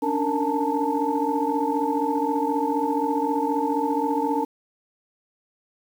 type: tone cluster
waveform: sine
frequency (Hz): 280 / 294.9 / 461.4 / 864 / 908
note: C#4 / D4 / A#4 / A5 / A#5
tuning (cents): +18 / +7 / -18 / -32 / -46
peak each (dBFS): -27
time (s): 0.02-4.45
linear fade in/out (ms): 10
effects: tanh soft clip ceiling -10 dBFS + 8-bit